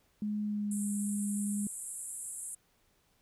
sine tone with pitch glide, 209.7 to 204.4 Hz, G#3 to G#3, +17 to -27 cents, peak -31 dBFS, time 0.22-1.67 s, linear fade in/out 2 ms, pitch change -44 cents, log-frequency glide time 0.44-0.83 s
pink band-pass noise, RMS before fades -42 dBFS, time 0.71-2.55 s, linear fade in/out 5 ms, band 7600 to 11000 Hz, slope 96 dB/octave
effects pink hiss -71 dBFS RMS until 3.21 s

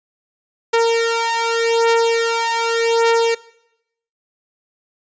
sawtooth beating tone pair, 460 / 460.85 Hz, A#4 / A#4, -23 / -20 cents, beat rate 0.85 Hz, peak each -13 / -14 dBFS, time 0.73-3.35 s, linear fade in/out 10 ms, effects noise-tail reverb RT60 0.8 s tail -19 dB re dry + resampled to 16000 Hz

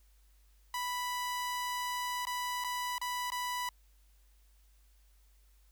sawtooth tone with dropouts, 987.8 Hz, B5, in tune, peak -30 dBFS, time 0.74-3.69 s, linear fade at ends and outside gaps 2 ms, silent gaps 2.253-2.269 / 2.64-2.645 / 2.982-3.014 / 3.303-3.319 s, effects added 50 Hz sine -61 dBFS peak until 5.71 s + white hiss -72 dBFS RMS until 5.71 s

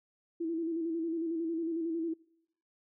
sine tone with vibrato, 329.6 Hz, E4, in tune, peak -31 dBFS, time 0.4-2.14 s, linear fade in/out 10 ms, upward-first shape square, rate 11 Hz, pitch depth 42 cents each way, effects noise-tail reverb RT60 0.8 s tail -24 dB re dry

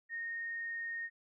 sine tone with frequency modulation, 1850 Hz, A#6, 14 cents flat, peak -37 dBFS, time 0.09-1.1 s, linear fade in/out 50 ms, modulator 21.1 Hz, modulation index 0.28, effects none

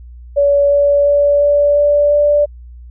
sine tone with pitch steps, 569 / 572.3 / 575.6 / 578.9 / 582.3 / 585.7 Hz, C#5 / D5 / D5 / D5 / D5 / D5, +45 / -45 / -35 / -25 / -15 / -5 cents, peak -8 dBFS, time 0.36-2.46 s, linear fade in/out 20 ms, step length 350 ms, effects added 60 Hz sine -32 dBFS peak until 2.9 s

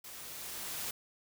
white noise with level ramp, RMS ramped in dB -48 to -38 dBFS, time 0.04-0.91 s, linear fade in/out 5 ms, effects none

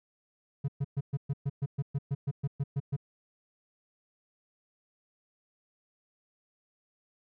triangle tone bursts, 139.3 Hz, C#3, 9 cents sharp, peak -25 dBFS, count 15, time 0.64-2.965 s, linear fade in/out 10 ms, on 43 ms, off 120 ms, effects none

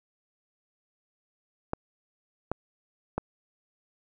clicks, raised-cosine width 1 ms, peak -14 dBFS, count 3, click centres 1.734 / 2.516 / 3.18 s, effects none

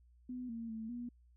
sine tone with pitch steps, 250.2 / 229.6 / 222.1 / 241 Hz, B3 / A#3 / A3 / B3, +23 / -26 / +16 / -42 cents, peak -40 dBFS, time 0.29-1.09 s, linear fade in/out 5 ms, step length 200 ms, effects added 60 Hz sine -62 dBFS peak until 1.36 s

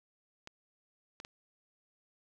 clicks, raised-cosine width 0.2 ms, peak -28 dBFS, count 3, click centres 0.474 / 1.201 / 1.249 s, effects none

